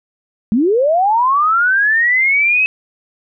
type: linear sweep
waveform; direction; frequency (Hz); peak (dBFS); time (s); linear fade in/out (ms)
sine; up; 198.4 to 2582; -10; 0.52-2.66; 0
effects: none

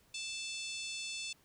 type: harmonic tone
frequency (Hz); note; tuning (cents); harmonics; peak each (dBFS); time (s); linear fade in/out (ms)
880; A5; 0; 3 / 4 / 5 / 6 / 7 / 8 / 9 / 10; -43 / -45 / -47 / -49 / -50 / -51 / -52 / -53; 0.14-1.33; 5
effects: pink hiss -68 dBFS RMS until 1.44 s

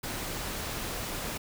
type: noise with amplitude modulation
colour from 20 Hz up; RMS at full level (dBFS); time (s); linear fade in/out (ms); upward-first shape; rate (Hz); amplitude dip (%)
pink; -34; 0.03-1.38; 10; sine; 212; 30
effects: none

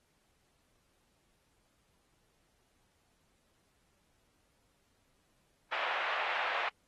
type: band-pass noise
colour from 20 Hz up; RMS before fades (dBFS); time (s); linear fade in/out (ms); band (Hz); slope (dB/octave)
pink; -35; 5.72-6.69; 5; 690 to 2800; 24
effects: pink hiss -74 dBFS RMS until 6.87 s + AAC 32 kbps

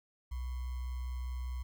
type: tone with sample-and-hold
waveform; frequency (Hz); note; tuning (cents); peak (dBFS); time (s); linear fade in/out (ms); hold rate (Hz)
sine; 62.5; B1; +21; -35; 0.31-1.63; 10; 1050
effects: none

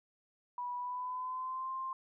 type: tone with pitch glide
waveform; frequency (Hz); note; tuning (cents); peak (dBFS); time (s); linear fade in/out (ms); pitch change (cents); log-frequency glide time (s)
sine; 980 to 1050.3; B5 to C6; -14 to +6; -36; 0.58-1.93; 2; +120; 0.76-1.71
effects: none

